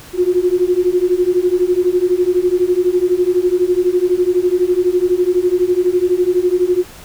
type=beating tone pair; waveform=sine; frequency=353.4 / 365.4 Hz; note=F4 / F#4; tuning=+21 / -22 cents; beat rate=12 Hz; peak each=-15 / -14 dBFS; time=0.13-6.85 s; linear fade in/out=50 ms; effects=pink hiss -38 dBFS RMS until 7.04 s

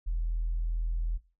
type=tone; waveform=sine; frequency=41.2 Hz; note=E1; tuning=in tune; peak=-26 dBFS; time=0.06-1.18 s; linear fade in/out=20 ms; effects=noise-tail reverb RT60 0.3 s tail -18 dB re dry + tanh soft clip ceiling -23 dBFS

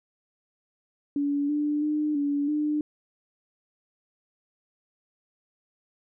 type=tone with pitch steps; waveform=sine; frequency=285.7 / 295.9 / 301.5 / 286.4 / 299.8 Hz; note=D4 / D4 / D4 / D4 / D4; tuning=-48 / +13 / +46 / -43 / +36 cents; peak=-23 dBFS; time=1.16-2.81 s; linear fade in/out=2 ms; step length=330 ms; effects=none

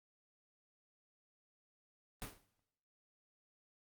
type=noise with exponential decay; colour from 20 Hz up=pink; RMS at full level=-41 dBFS; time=2.22-2.45 s; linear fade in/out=0 ms; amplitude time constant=50 ms; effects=noise-tail reverb RT60 0.9 s tail -20 dB re dry + Opus 32 kbps

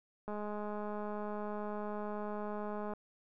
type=click train; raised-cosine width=1 ms; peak=-28 dBFS; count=556; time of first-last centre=0.28-2.936 s; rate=209 Hz; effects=none

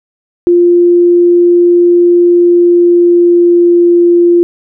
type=tone with pitch glide; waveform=sine; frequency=349.2 to 346.6 Hz; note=F4 to F4; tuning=0 to -13 cents; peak=-3 dBFS; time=0.47-4.43 s; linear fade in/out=0 ms; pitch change=-13 cents; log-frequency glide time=2.27-3.99 s; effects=none

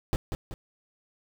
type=noise with echo; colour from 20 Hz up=brown; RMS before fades=-25 dBFS; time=0.13-0.16 s; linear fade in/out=0 ms; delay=190 ms; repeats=2; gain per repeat=-6 dB; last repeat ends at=0.54 s; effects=none

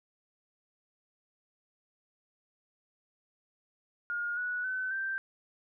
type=tone with pitch steps; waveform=sine; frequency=1424 / 1470 / 1517.4 / 1566.4 Hz; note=F6 / F#6 / F#6 / G6; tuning=+33 / -12 / +43 / -2 cents; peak=-31 dBFS; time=4.1-5.18 s; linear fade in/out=0 ms; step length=270 ms; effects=none

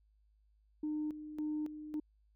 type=tone with tremolo; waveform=sine; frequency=303.9 Hz; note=D#4; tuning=41 cents flat; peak=-33 dBFS; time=0.83-2 s; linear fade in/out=5 ms; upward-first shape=square; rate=1.8 Hz; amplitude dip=70%; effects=tanh soft clip ceiling -30 dBFS + added 52 Hz sine -67 dBFS peak until 2.35 s

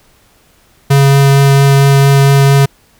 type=tone with vibrato; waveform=square; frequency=138.59 Hz; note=C#3; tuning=in tune; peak=-5 dBFS; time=0.9-2.66 s; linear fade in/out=10 ms; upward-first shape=triangle; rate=4.4 Hz; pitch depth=9 cents each way; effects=pink hiss -49 dBFS RMS until 2.99 s

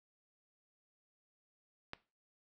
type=click; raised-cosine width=0.3 ms; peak=-25 dBFS; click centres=1.934 s; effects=noise-tail reverb RT60 0.3 s tail -18 dB re dry

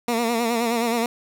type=tone with vibrato; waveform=15% pulse; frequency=233.1 Hz; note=A#3; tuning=in tune; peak=-14 dBFS; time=0.08-1.06 s; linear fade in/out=2 ms; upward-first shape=sine; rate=9.5 Hz; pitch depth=62 cents each way; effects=none

